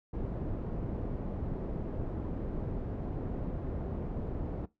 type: low-pass noise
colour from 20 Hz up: pink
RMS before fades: -36 dBFS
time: 0.13-4.66 s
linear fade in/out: 10 ms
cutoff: 460 Hz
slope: 12 dB/octave
effects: noise-tail reverb RT60 0.2 s tail -20 dB re dry